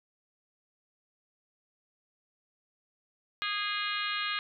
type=harmonic tone with a mistuned harmonic; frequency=411.2 Hz; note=G#4; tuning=17 cents flat; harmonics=3 / 4 / 5 / 6 / 7 / 8 / 9 / 10; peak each=-36 / -37 / -38 / -39 / -39 / -40 / -41 / -41 dBFS; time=3.42-4.39 s; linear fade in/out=0 ms; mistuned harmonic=5; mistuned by=+31 cents; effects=none